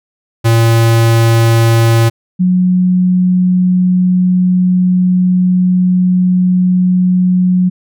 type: tone pair in turn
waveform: square / sine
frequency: 114.7 / 182.07 Hz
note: A#2 / F#3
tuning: -28 / -28 cents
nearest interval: minor sixth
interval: 800 cents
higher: second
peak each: -7 dBFS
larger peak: neither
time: 0.44-2.1 / 2.39-7.7 s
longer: second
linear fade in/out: 20 ms
effects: none